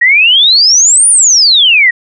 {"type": "exponential two-way sweep", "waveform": "sine", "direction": "up then down", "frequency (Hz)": [1864.7, 9740, 1864.7], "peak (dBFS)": -3, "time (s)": [0.01, 1.91], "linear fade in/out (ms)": 10, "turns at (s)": 1.09, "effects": []}